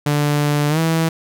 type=tone with pitch glide; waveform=sawtooth; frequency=146.83 to 162.92 Hz; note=D3 to E3; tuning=0 to -20 cents; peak=-11 dBFS; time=0.06-1.09 s; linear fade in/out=5 ms; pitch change=+180 cents; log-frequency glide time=0.69-0.79 s; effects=none